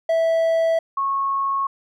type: tone pair in turn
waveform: triangle / sine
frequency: 656 / 1096.5 Hz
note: E5 / C#6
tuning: -9 / -19 cents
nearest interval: major sixth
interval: 890 cents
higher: second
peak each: -14 / -19 dBFS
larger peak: first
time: 0.09-0.79 / 0.97-1.67 s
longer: neither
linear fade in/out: 5 ms
effects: none